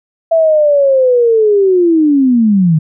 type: linear sweep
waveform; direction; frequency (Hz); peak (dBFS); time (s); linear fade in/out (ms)
sine; down; 665 to 150; -6; 0.31-2.79; 10
effects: none